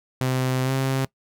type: tone with pitch glide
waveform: sawtooth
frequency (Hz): 129.3 to 133.4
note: C3 to C3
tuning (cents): -20 to +34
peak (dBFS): -17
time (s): 0.21-1.05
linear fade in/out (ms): 0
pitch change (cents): +54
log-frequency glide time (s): 0.64-0.71
effects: noise-tail reverb RT60 0.1 s tail -21 dB re dry